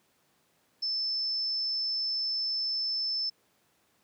sine tone, 5274 Hz, E8, in tune, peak -28 dBFS, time 0.82-3.3 s, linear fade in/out 10 ms, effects pink hiss -69 dBFS RMS until 4.03 s + high-pass 150 Hz 12 dB/octave

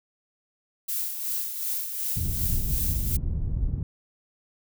violet noise with tremolo, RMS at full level -28 dBFS, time 0.88-3.17 s, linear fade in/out 10 ms, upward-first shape sine, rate 2.7 Hz, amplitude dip 50%
pink low-pass noise, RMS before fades -27 dBFS, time 2.16-3.83 s, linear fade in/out 2 ms, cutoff 110 Hz, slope 12 dB/octave
effects none

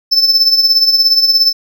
triangle tone with tremolo, 5274 Hz, E8, in tune, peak -3 dBFS, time 0.11-1.53 s, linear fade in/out 20 ms, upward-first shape triangle, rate 17 Hz, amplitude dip 70%, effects none

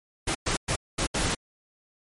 pink noise bursts at uneven times, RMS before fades -26 dBFS, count 5, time 0.27-0.35 / 0.46-0.57 / 0.68-0.76 / 0.98-1.07 / 1.14-1.35 s, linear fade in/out 10 ms, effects MP3 48 kbps

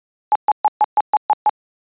sine tone bursts, 846 Hz, G#5, 32 cents sharp, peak -9 dBFS, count 8, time 0.32-1.494 s, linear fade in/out 0 ms, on 33 ms, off 130 ms, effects high-pass 400 Hz 12 dB/octave + resampled to 8000 Hz

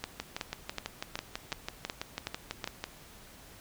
two click trains, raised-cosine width 0.2 ms, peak -17 / -16 dBFS, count 17 / 8, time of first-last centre 0.2-2.84 / 0.04-2.642 s, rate 6.06 / 2.69 Hz, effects pink hiss -53 dBFS RMS until 3.6 s

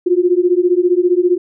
sine beating tone pair, 349.2 / 364.2 Hz, F4 / F#4, 0 / -27 cents, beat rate 15 Hz, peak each -13 dBFS, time 0.06-1.38 s, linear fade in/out 10 ms, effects none

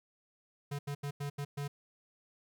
square tone bursts at uneven times, 142.9 Hz, D3, 47 cents flat, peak -36 dBFS, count 6, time 0.71-0.79 / 0.87-0.95 / 1.03-1.11 / 1.2-1.3 / 1.38-1.45 / 1.57-1.68 s, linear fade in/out 10 ms, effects 13-bit

